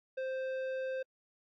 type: tone with tanh clipping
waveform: triangle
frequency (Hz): 523.3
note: C5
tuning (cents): 0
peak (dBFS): -36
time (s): 0.17-1.03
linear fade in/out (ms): 10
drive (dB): 15
effects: AAC 64 kbps